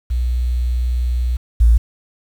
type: tone pair in turn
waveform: sine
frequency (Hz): 61 / 57.38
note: B1 / A#1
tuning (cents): -21 / -27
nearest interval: minor second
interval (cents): 106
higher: first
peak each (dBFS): -15 / -7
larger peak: second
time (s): 0.1-1.37 / 1.6-1.78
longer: first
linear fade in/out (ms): 10
effects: 7-bit